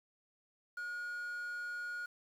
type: tone with quantisation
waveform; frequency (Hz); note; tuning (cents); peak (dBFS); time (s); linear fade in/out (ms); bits
triangle; 1440; F#6; -47; -37; 0.77-2.06; 5; 10
effects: none